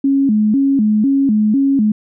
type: tone with vibrato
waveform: sine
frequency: 241.9 Hz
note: B3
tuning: 36 cents flat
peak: -10 dBFS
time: 0.04-1.92 s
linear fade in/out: 5 ms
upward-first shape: square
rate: 2 Hz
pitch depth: 220 cents each way
effects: none